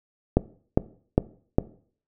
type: click train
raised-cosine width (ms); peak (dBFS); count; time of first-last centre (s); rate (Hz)
2; -3; 4; 0.37-1.585; 2.47
effects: noise-tail reverb RT60 0.5 s tail -19 dB re dry